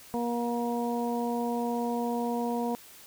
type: harmonic tone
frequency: 237.6 Hz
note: A#3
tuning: 33 cents sharp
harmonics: 1 / 2 / 3 / 4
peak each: -30 / -33 / -35 / -36 dBFS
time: 0.14-2.75 s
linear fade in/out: 0 ms
effects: white hiss -51 dBFS RMS until 3.06 s